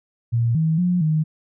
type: tone with pitch steps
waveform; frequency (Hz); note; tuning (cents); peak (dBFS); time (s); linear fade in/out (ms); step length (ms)
sine; 117 / 160 / 178.6 / 155.9; A#2 / D#3 / F3 / D#3; +7 / +49 / +39 / +4; -16; 0.32-1.24; 20; 230
effects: none